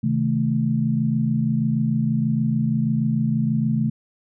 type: chord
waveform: sine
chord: A diminished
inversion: first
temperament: just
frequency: 132 / 158.4 / 220 Hz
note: C3 / Eb3 / A3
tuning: +16 / +31 / 0 cents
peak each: -23 / -24 / -21 dBFS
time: 0.03-3.9 s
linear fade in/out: 10 ms
effects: none